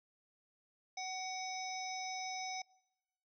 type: harmonic tone with a mistuned harmonic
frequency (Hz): 749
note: F#5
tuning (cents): +21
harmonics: 1 / 3 / 5 / 7 / 8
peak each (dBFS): -42 / -46 / -53 / -47 / -48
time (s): 0.97-2.62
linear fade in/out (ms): 5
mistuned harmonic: 5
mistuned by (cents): +23
effects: noise-tail reverb RT60 0.9 s tail -23 dB re dry